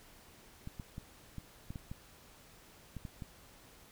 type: clicks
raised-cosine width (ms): 5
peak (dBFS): -30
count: 10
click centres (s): 0.674 / 0.798 / 0.981 / 1.383 / 1.705 / 1.758 / 1.915 / 2.967 / 3.052 / 3.222
effects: pink hiss -59 dBFS RMS until 3.91 s